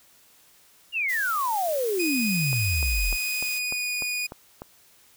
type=exponential sweep; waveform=sine; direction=down; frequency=2900 to 36.71 Hz; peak=-23 dBFS; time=0.92-3.17 s; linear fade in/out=50 ms
type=noise; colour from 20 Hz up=blue; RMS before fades=-36 dBFS; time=1.08-3.6 s; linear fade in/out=20 ms
type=tone with pitch glide; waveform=sawtooth; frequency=2489 to 2463 Hz; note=D#7 to D#7; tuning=0 to -18 cents; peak=-23 dBFS; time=1.99-4.27 s; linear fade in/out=10 ms; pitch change=-18 cents; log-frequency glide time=3.29-3.9 s
type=click train; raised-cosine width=1 ms; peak=-22 dBFS; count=8; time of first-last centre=2.53-4.62 s; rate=3.35 Hz
effects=white hiss -57 dBFS RMS until 5.16 s